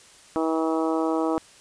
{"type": "harmonic tone", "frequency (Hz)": 160.8, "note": "E3", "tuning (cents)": -43, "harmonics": [2, 3, 4, 5, 6, 7, 8], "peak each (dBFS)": [-24, -28, -30, -32, -34, -35, -36], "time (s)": [0.36, 1.38], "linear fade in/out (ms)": 0, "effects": ["white hiss -51 dBFS RMS until 1.6 s", "resampled to 22050 Hz"]}